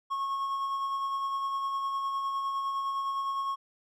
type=tone with tremolo; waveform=triangle; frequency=1094 Hz; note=C#6; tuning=23 cents flat; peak=-26 dBFS; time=0.1-3.56 s; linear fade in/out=20 ms; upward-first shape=sine; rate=9.8 Hz; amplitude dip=30%; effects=none